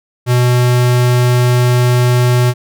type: tone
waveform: square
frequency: 123.47 Hz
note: B2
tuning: in tune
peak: -9 dBFS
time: 0.26-2.54 s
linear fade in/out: 50 ms
effects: none